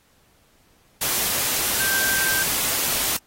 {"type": "tone in noise", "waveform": "sine", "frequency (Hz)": 1568, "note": "G6", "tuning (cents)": 0, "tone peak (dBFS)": -23, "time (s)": [1.8, 2.43], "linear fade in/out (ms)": 5, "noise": "white", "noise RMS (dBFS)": -23, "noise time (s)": [1.01, 3.17], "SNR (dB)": -3, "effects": ["pink hiss -60 dBFS RMS until 3.26 s", "AAC 48 kbps"]}